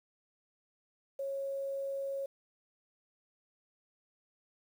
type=tone with quantisation; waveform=sine; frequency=549 Hz; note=C#5; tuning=17 cents flat; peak=-34 dBFS; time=1.19-2.26 s; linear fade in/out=5 ms; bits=10; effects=none